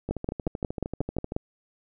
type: two click trains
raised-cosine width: 2 ms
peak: -18 / -13 dBFS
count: 17 / 8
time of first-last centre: 0.09-1.321 / 0.11-1.364 s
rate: 13 / 5.58 Hz
effects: none